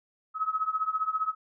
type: tone with tremolo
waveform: sine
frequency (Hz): 1281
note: E6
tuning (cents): -50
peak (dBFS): -22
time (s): 0.34-1.35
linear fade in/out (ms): 50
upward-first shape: triangle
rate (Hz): 15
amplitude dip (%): 95
effects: none